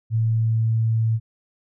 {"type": "tone", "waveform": "sine", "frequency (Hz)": 112.4, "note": "A2", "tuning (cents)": 37, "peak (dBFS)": -17, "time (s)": [0.1, 1.2], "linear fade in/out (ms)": 50, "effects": []}